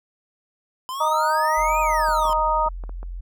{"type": "exponential two-way sweep", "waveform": "square", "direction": "up then down", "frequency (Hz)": [1010, 2508, 1010], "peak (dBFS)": -28, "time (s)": [0.89, 2.33], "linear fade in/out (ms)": 0, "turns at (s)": 1.8}
{"type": "harmonic tone", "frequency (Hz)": 311.1, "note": "D#4", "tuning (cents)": 0, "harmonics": [2, 3, 4], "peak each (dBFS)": [-25, -20, -23], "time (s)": [1, 2.69], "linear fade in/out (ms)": 10}
{"type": "tone", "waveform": "sine", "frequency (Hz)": 43.65, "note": "F1", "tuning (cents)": 0, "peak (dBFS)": -29, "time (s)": [1.57, 3.21], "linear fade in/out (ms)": 10}
{"type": "clicks", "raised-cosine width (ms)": 1, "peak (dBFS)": -26, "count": 7, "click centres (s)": [2.086, 2.254, 2.296, 2.663, 2.838, 2.894, 3.03]}
{"effects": []}